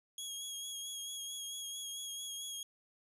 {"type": "tone with vibrato", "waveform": "20% pulse", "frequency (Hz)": 3302, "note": "G#7", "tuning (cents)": -11, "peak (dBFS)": -35, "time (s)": [0.18, 2.63], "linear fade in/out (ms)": 2, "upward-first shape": "sine", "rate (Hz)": 4.5, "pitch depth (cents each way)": 25, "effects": []}